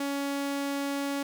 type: tone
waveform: sawtooth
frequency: 280.3 Hz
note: C#4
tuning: 19 cents sharp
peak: -25 dBFS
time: 0-1.23 s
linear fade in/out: 5 ms
effects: none